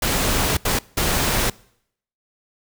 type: noise bursts at uneven times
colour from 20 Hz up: pink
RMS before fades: -20 dBFS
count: 3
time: 0.02-0.57 / 0.65-0.79 / 0.97-1.5 s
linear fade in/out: 5 ms
effects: noise-tail reverb RT60 0.7 s tail -24 dB re dry